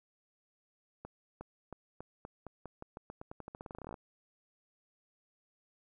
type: accelerating click train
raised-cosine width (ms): 1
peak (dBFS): -30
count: 27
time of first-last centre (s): 1.05-3.942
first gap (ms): 360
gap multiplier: 0.88
effects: 12-bit